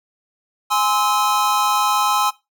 square chord, Ab augmented, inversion none, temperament just, 830.6 / 1038.3 / 1297.8 Hz, Ab5 / C6 / E6, 0 / -14 / -27 cents, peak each -21 dBFS, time 0.7-2.31 s, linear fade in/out 20 ms, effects noise-tail reverb RT60 0.2 s tail -17 dB re dry

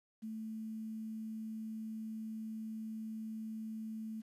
sine tone with quantisation, 220 Hz, A3, in tune, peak -40 dBFS, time 0.22-4.22 s, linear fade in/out 20 ms, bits 11, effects resampled to 32000 Hz

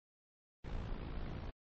brown noise with amplitude modulation, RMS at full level -39 dBFS, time 0.64-1.51 s, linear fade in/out 10 ms, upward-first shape sine, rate 56.6 Hz, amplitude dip 60%, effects low-pass 4000 Hz 12 dB/octave + MP3 32 kbps

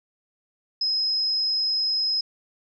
sine tone, 5110 Hz, D#8, 45 cents sharp, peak -21 dBFS, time 0.81-2.21 s, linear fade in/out 5 ms, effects none

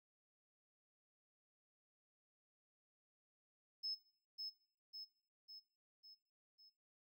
triangle tone with echo, 5200 Hz, E8, 24 cents flat, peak -38 dBFS, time 3.83-3.95 s, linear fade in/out 20 ms, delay 550 ms, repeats 5, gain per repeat -5 dB, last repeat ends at 6.7 s, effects noise-tail reverb RT60 0.5 s tail -17 dB re dry + tanh soft clip ceiling -38 dBFS

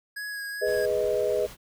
square tone with vibrato, 1661.2 Hz, G#6, in tune, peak -33 dBFS, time 0.16-0.86 s, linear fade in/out 10 ms, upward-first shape sine, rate 2.5 Hz, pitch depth 17 cents each way
sine chord, G# minor, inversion none, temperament equal, 415.3 / 493.9 / 622.3 Hz, G#4 / B4 / D#5, 0 / 0 / 0 cents, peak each -27 dBFS, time 0.61-1.47 s, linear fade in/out 20 ms
pink noise, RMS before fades -44 dBFS, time 0.64-1.57 s, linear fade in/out 50 ms
effects none

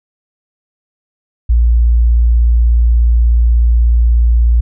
sine tone, 58.27 Hz, A#1, in tune, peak -6 dBFS, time 1.49-4.61 s, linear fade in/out 10 ms, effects none

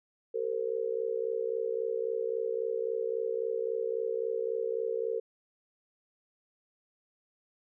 sine tone with amplitude modulation, 456.2 Hz, A#4, 37 cents flat, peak -25 dBFS, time 0.34-5.2 s, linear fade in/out 10 ms, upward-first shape sine, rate 63.7 Hz, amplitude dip 95%, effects none

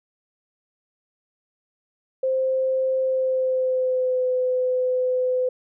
sine tone with pitch glide, 523.3 to 506.9 Hz, C5 to B4, 0 to +45 cents, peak -19 dBFS, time 2.23-5.49 s, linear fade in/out 5 ms, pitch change -55 cents, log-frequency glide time 3.01-4.27 s, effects none

